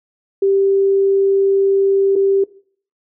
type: tone with dropouts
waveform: sine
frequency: 392 Hz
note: G4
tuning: in tune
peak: -11 dBFS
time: 0.42-2.44 s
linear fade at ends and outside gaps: 5 ms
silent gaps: 2.156-2.16 s
effects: noise-tail reverb RT60 0.5 s tail -19 dB re dry